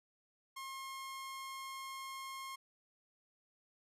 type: tone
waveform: sawtooth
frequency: 1072 Hz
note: C6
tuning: 42 cents sharp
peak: -40 dBFS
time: 0.56-2.56 s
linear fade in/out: 10 ms
effects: resampled to 32000 Hz